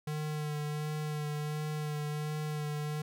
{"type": "tone with vibrato", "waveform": "square", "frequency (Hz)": 150.8, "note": "D3", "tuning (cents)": 46, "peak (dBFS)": -34, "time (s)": [0.07, 3.02], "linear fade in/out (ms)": 5, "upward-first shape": "sine", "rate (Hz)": 1.4, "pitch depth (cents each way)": 20, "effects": []}